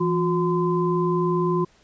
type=tone cluster; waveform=sine; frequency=168 / 359.6 / 1025 Hz; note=E3 / F#4 / C6; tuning=+33 / -49 / -36 cents; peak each=-23 / -22 / -26 dBFS; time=0-1.65 s; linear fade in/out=10 ms; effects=pink hiss -58 dBFS RMS until 1.83 s + resampled to 16000 Hz